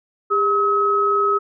sine tone pair together, 403.2 / 1280 Hz, G4 / D#6, +49 / +49 cents, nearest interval octave + minor sixth, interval 2000 cents, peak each -20 / -16 dBFS, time 0.3-1.39 s, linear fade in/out 20 ms, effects none

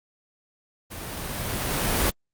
pink noise with level ramp, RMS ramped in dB -37 to -21 dBFS, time 0.9-2.11 s, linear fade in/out 20 ms, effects Opus 32 kbps

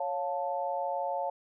sine chord, Db augmented, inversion none, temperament equal with one note detuned, 554.4 / 706.2 / 880 Hz, Db5 / F5 / A5, 0 / +19 / 0 cents, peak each -34 dBFS, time 0-1.3 s, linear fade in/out 5 ms, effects none

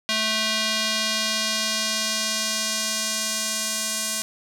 square tone with band-pass filter sweep, 218.4 Hz, A3, 13 cents flat, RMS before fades -25 dBFS, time 0.09-4.22 s, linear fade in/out 0 ms, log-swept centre 3800 to 7800 Hz, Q 1.3, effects none

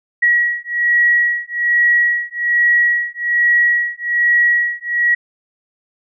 sine beating tone pair, 1914 / 1915.2 Hz, A#6 / A#6, +45 / +46 cents, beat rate 1.2 Hz, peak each -15 dBFS, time 0.22-5.15 s, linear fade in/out 10 ms, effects none

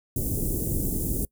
pink band-stop noise, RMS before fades -27 dBFS, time 0.16-1.25 s, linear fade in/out 2 ms, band 400 to 9100 Hz, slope 24 dB/octave, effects noise-tail reverb RT60 0.1 s tail -24 dB re dry

